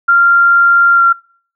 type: tone with pitch glide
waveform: sine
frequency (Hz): 1388 to 1375.2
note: F6 to F6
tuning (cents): -11 to -27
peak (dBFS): -5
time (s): 0.08-1.13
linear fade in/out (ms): 10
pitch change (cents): -16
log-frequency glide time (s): 0.94-1.02
effects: noise-tail reverb RT60 0.5 s tail -25 dB re dry